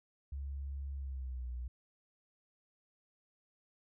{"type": "tone with pitch glide", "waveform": "sine", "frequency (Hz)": [69.2, 61.3], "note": ["C#2", "B1"], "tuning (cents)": [-2, -12], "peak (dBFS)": -38, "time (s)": [0.32, 1.68], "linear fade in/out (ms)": 5, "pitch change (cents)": -210, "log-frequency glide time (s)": [0.95, 1.48], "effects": []}